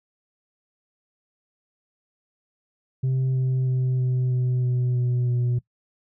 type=tone with pitch steps; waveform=sine; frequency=130.81 / 129.53 / 128.27 / 127.01 / 125.77 / 124.54 / 123.33 / 122.12 Hz; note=C3 / C3 / C3 / B2 / B2 / B2 / B2 / B2; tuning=0 / -17 / -34 / +49 / +32 / +15 / -2 / -19 cents; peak=-17 dBFS; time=3.03-5.59 s; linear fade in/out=10 ms; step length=320 ms; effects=noise-tail reverb RT60 0.1 s tail -20 dB re dry + tanh soft clip ceiling -19 dBFS